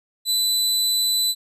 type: tone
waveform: sawtooth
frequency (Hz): 3997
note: B7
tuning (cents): +20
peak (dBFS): -15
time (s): 0.25-1.35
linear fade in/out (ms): 50
effects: resampled to 32000 Hz